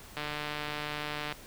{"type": "click train", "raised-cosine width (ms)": 0.3, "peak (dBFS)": -19, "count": 173, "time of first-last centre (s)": [0.17, 1.324], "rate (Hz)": 149, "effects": ["pink hiss -50 dBFS RMS until 1.46 s"]}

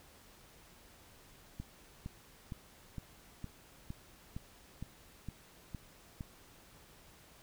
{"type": "click train", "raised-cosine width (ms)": 5, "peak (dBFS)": -29, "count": 11, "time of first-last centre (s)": [1.6, 6.208], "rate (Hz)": 2.17, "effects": ["pink hiss -60 dBFS RMS until 7.42 s"]}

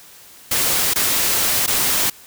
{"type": "noise with dropouts", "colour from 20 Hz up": "white", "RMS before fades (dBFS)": -18, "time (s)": [0.51, 2.1], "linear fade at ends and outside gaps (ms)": 5, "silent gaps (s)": [[0.937, 0.957], [1.664, 1.676]], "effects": ["white hiss -44 dBFS RMS until 2.26 s"]}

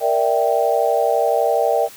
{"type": "chord", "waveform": "sine", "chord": "E half-diminished seventh", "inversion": "second", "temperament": "equal", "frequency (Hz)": [466.2, 587.3, 659.3, 784], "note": ["Bb4", "D5", "E5", "G5"], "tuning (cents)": [0, 0, 0, 0], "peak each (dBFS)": -20, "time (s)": [0, 1.89], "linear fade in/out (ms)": 50, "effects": ["white hiss -41 dBFS RMS until 1.96 s"]}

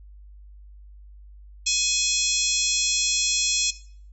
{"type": "harmonic tone with a mistuned harmonic", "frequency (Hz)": 840, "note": "G#5", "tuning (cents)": 19, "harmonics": [3, 4, 5, 6, 7, 8, 9], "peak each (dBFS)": [-28, -28, -28, -28, -28, -28, -28], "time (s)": [1.66, 3.71], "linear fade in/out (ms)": 10, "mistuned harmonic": 6, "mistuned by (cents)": 86, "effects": ["noise-tail reverb RT60 0.5 s tail -17 dB re dry", "added 50 Hz sine -43 dBFS peak until 4.12 s"]}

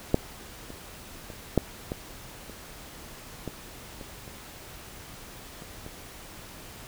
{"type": "clicks", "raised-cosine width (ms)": 2, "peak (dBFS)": [-6, -26, -26, -6, -17, -28, -19, -27, -30, -29, -27], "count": 11, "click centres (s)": [0.144, 0.704, 1.302, 1.577, 1.919, 2.497, 3.477, 4.012, 4.278, 5.622, 5.864], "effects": ["pink hiss -45 dBFS RMS until 6.87 s"]}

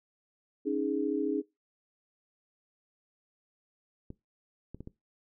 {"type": "chord", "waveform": "sine", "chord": "C# suspended second", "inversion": "none", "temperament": "equal", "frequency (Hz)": [277.2, 311.1, 415.3], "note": ["C#4", "D#4", "G#4"], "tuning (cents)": [0, 0, 0], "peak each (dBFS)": -32, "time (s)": [0.65, 1.42], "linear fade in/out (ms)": 20}
{"type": "clicks", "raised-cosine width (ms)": 3, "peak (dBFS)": -29, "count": 4, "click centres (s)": [4.104, 4.746, 4.806, 4.874]}
{"effects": ["noise-tail reverb RT60 0.2 s tail -20 dB re dry"]}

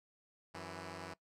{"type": "tone pair together", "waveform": "5% pulse", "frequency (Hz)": [92.5, 164.81], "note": ["F#2", "E3"], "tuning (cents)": [0, 0], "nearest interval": "minor seventh", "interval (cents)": 1000, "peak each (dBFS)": [-36, -36], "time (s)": [0.54, 1.14], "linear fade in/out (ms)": 10, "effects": ["noise-tail reverb RT60 0.1 s tail -20 dB re dry", "low-pass 8000 Hz 12 dB/octave"]}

